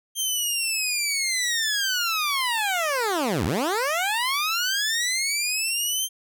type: linear two-way sweep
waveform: 15% pulse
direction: down then up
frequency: 3174 to 69.3 to 3174 Hz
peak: -16 dBFS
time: 0.15-6.09 s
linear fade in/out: 50 ms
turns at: 3.45 s
effects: none